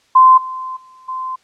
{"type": "tone with level steps", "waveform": "sine", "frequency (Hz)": 1035, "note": "C6", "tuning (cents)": -19, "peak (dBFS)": [-4, -23, -41, -21], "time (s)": [0.15, 1.36], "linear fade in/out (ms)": 10, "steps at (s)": [0.37, 0.76, 1.08], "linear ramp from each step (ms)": 10, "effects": ["white hiss -56 dBFS RMS until 1.43 s", "low-pass 6000 Hz 12 dB/octave"]}